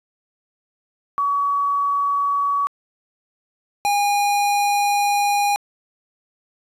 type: tone pair in turn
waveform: sine / square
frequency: 1132 / 815.4 Hz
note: C#6 / G#5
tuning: +36 / -32 cents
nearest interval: tritone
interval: 568 cents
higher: first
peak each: -17 dBFS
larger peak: neither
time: 1.18-2.67 / 3.85-5.56 s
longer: second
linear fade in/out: 0 ms
effects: resampled to 32000 Hz + 9-bit